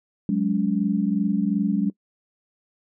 sine chord, F# suspended second, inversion none, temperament equal with one note detuned, 185 / 207.7 / 283.5 Hz, F#3 / G#3 / C#4, 0 / 0 / +39 cents, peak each -24 / -22 / -26 dBFS, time 0.29-1.9 s, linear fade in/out 2 ms, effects noise-tail reverb RT60 0.1 s tail -22 dB re dry

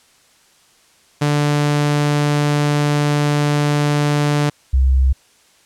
sawtooth / sine tone pair in turn, 146.83 / 65.73 Hz, D3 / C2, 0 / +9 cents, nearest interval octave + major second, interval 1391 cents, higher first, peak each -10 dBFS, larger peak neither, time 1.21-4.5 / 4.73-5.13 s, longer first, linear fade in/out 10 ms, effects white hiss -53 dBFS RMS until 5.65 s + low-pass 9000 Hz 12 dB/octave

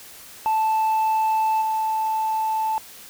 sine tone with level steps, 878 Hz, A5, 4 cents flat, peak -15 / -19 dBFS, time 0.46-2.78 s, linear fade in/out 0 ms, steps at 1.61 s, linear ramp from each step 10 ms, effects tanh soft clip ceiling -17 dBFS + white hiss -43 dBFS RMS until 3.09 s

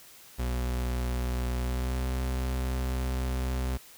40% pulse tone with pitch glide, 61.74 to 63.84 Hz, B1 to C2, 0 to -42 cents, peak -27 dBFS, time 0.38-3.78 s, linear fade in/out 20 ms, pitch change +58 cents, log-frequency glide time 1.6-2.03 s, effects white hiss -52 dBFS RMS until 3.97 s

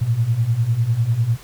sine beating tone pair, 110 / 120 Hz, A2 / B2, 0 / -49 cents, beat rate 10 Hz, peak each -21 / -17 dBFS, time 0.01-1.37 s, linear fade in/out 10 ms, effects pink hiss -43 dBFS RMS until 1.43 s

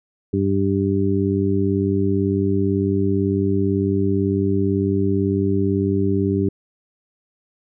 harmonic tone, 98 Hz, G2, in tune, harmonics 1 / 2 / 3 / 4, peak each -22 / -22 / -22 / -22 dBFS, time 0.33-6.49 s, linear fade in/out 5 ms, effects none

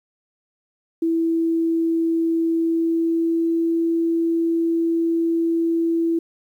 sine tone with pitch glide, 329.6 to 332.3 Hz, E4 to E4, 0 to +14 cents, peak -17 dBFS, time 1.02-6.19 s, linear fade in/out 5 ms, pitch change +14 cents, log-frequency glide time 2.55-3.83 s, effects 9-bit

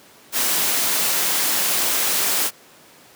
white noise, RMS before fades -20 dBFS, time 0.32-2.51 s, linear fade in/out 50 ms, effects pink hiss -48 dBFS RMS until 3.15 s + high-pass 200 Hz 12 dB/octave

